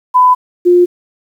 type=tone pair in turn; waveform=sine; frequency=1002 / 354.3 Hz; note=B5 / F4; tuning=+25 / +25 cents; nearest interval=octave + tritone; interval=1800 cents; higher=first; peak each=-4 dBFS; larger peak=neither; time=0.14-0.35 / 0.65-0.86 s; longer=neither; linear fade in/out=20 ms; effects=7-bit